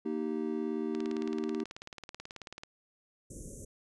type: chord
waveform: triangle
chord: Eb major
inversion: second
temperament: just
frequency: 233.3 / 311.1 / 388.9 Hz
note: Bb3 / Eb4 / G4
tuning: +2 / 0 / -14 cents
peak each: -34 dBFS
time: 0.05-1.64 s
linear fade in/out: 10 ms
type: click train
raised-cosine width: 0.2 ms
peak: -26 dBFS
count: 32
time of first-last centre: 0.95-2.635 s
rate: 18.4 Hz
type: band-stop noise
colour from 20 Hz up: pink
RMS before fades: -45 dBFS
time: 3.3-3.65 s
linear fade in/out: 5 ms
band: 570 to 6000 Hz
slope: 96 dB/octave
effects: resampled to 24000 Hz